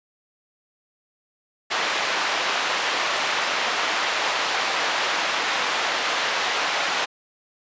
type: band-pass noise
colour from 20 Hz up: pink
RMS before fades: -24 dBFS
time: 1.7-7.06 s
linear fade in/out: 20 ms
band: 770 to 4100 Hz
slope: 12 dB/octave
effects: resampled to 16000 Hz